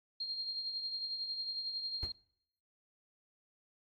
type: tone with tremolo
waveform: sine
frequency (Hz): 4216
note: C8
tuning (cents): +12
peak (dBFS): -34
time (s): 0.2-2.12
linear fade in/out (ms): 5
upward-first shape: triangle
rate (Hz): 11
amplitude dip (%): 55
type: noise with exponential decay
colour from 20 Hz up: brown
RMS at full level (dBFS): -40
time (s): 2.03-2.15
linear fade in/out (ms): 0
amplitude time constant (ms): 26
effects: noise-tail reverb RT60 0.7 s tail -22 dB re dry + AAC 48 kbps